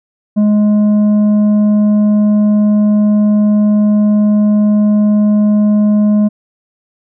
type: tone with tanh clipping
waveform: sine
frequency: 209.4 Hz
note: G#3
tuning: 15 cents sharp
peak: -8 dBFS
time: 0.36-6.29 s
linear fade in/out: 20 ms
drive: 6 dB
effects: none